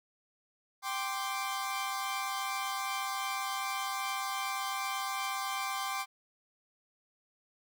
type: chord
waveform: sawtooth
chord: G suspended fourth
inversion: none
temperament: equal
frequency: 784 / 1046.5 / 1174.7 Hz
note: G5 / C6 / D6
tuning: 0 / 0 / 0 cents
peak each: -34 dBFS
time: 0.82-6.06 s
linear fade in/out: 50 ms
effects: none